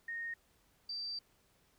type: tone pair in turn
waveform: sine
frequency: 1852 / 4667 Hz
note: A#6 / D8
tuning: -12 / -12 cents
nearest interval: octave + major third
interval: 1600 cents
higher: second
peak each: -38 / -38 dBFS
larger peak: neither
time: 0.08-0.34 / 0.89-1.19 s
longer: second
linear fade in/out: 5 ms
effects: pink hiss -71 dBFS RMS until 1.78 s